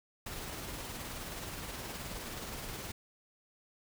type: noise with tremolo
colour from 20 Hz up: pink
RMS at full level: -41 dBFS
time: 0.26-2.92 s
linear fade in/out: 5 ms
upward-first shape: sine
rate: 19 Hz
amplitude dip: 30%
effects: none